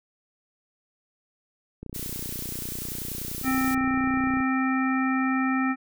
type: click train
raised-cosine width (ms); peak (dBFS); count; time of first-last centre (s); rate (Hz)
3; -24; 79; 1.83-4.404; 30.3
type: noise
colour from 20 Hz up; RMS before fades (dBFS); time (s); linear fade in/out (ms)
blue; -35; 1.94-3.75; 10
type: harmonic tone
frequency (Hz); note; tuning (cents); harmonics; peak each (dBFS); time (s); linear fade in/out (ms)
262.4; C4; +5; 1 / 3 / 5 / 7 / 9; -23 / -33 / -30 / -32 / -35; 3.43-5.76; 50
effects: none